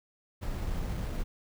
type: noise with sample-and-hold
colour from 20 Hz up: brown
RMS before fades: -33 dBFS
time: 0.41-1.24 s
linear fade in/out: 20 ms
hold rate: 6300 Hz
effects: none